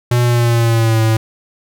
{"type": "tone with pitch glide", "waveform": "square", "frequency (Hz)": [121.4, 111.32], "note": ["B2", "A2"], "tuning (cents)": [-29, 21], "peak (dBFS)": -11, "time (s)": [0.11, 1.17], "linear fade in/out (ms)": 5, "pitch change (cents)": -150, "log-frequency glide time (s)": [0.23, 1.01], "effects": []}